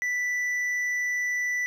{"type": "tone with hard clipping", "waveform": "triangle", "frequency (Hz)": 1975.5, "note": "B6", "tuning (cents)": 0, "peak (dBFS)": -26, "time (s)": [0.02, 1.66], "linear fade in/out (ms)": 0, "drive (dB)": 7, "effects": []}